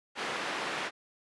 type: band-pass noise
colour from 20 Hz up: white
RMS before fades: -35 dBFS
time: 0.15-0.91 s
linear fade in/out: 50 ms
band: 240 to 2200 Hz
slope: 12 dB/octave
effects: resampled to 24000 Hz